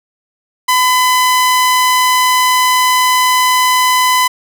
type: tone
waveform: sawtooth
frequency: 1008 Hz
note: B5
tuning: 35 cents sharp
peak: -5 dBFS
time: 0.68-4.28 s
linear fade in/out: 10 ms
effects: none